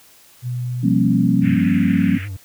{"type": "tone with pitch glide", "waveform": "sine", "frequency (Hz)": [123.47, 125.7], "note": ["B2", "B2"], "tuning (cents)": [0, 31], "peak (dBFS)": -21, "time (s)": [0.42, 1.59], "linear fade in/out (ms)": 50, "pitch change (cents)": 31, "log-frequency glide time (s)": [0.76, 0.95]}
{"type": "chord", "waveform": "sine", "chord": "G half-diminished seventh", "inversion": "third", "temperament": "equal with one note detuned", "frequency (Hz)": [174.61, 196, 233.1, 271.9], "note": ["F3", "G3", "Bb3", "Db4"], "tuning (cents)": [0, 0, 0, -33], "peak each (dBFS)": -19, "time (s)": [0.83, 2.18], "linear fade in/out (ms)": 10}
{"type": "band-pass noise", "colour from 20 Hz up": "white", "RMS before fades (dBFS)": -34, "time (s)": [1.41, 2.29], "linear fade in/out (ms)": 50, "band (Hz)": [1500, 2600], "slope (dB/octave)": 48}
{"type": "tone with vibrato", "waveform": "triangle", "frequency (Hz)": 98, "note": "G2", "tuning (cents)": 0, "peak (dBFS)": -24, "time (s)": [1.43, 2.37], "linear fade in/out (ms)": 10, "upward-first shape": "sine", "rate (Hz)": 8.6, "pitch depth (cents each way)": 99}
{"effects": ["white hiss -49 dBFS RMS until 2.44 s"]}